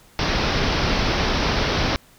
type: low-pass noise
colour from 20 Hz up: pink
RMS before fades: -21 dBFS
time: 0.19-1.96 s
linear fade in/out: 0 ms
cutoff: 5700 Hz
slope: 96 dB/octave
effects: pink hiss -52 dBFS RMS until 2.18 s